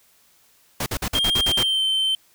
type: noise bursts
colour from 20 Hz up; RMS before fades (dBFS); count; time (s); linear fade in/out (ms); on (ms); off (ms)
pink; -25; 8; 0.8-1.632; 5; 62; 48
type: tone with pitch glide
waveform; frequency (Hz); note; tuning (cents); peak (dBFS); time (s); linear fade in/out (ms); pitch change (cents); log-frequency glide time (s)
triangle; 3210 to 3099; G7 to G7; +40 to -21; -17; 1.15-2.15; 2; -61; 1.38-1.83
effects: white hiss -58 dBFS RMS until 2.34 s